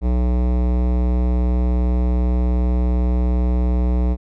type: tone with hard clipping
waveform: sine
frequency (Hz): 61.3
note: B1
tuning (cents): -12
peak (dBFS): -17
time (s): 0.01-4.17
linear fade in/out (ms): 50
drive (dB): 18
effects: none